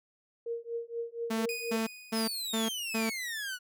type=tone with tremolo; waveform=sine; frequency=466.2 Hz; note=A#4; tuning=in tune; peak=-30 dBFS; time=0.46-1.77 s; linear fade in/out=5 ms; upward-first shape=triangle; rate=4.2 Hz; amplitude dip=100%
type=tone bursts; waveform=sawtooth; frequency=223.4 Hz; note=A3; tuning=27 cents sharp; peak=-25 dBFS; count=5; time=1.3-3.1 s; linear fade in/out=10 ms; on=160 ms; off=250 ms
type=tone with exponential decay; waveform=sawtooth; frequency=2481 Hz; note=D#7; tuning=6 cents flat; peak=-30 dBFS; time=1.49-2.97 s; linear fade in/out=1 ms; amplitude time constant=320 ms
type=exponential sweep; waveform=sawtooth; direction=down; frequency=5300 to 1442 Hz; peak=-31 dBFS; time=2.12-3.59 s; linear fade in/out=50 ms
effects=none